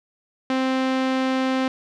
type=tone with low-pass filter; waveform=sawtooth; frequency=261.6 Hz; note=C4; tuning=in tune; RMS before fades=-22 dBFS; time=0.5-1.68 s; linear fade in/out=2 ms; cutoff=3800 Hz; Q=0.8; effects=none